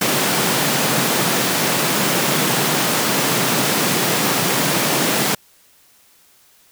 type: high-pass noise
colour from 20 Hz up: pink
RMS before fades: -18 dBFS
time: 0.01-5.35 s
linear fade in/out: 5 ms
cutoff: 130 Hz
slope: 48 dB/octave
effects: white hiss -53 dBFS RMS until 6.71 s